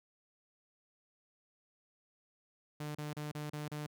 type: tone bursts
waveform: sawtooth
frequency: 149.5 Hz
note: D3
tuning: 31 cents sharp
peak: -35 dBFS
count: 6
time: 2.8-3.865 s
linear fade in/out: 5 ms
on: 150 ms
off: 33 ms
effects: none